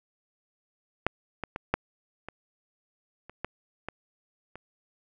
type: clicks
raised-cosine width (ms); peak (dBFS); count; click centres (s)
0.5; -8 / -17 / -18 / -8 / -23 / -29 / -16 / -19 / -27; 9; 1.066 / 1.437 / 1.561 / 1.74 / 2.286 / 3.296 / 3.446 / 3.886 / 4.556
effects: none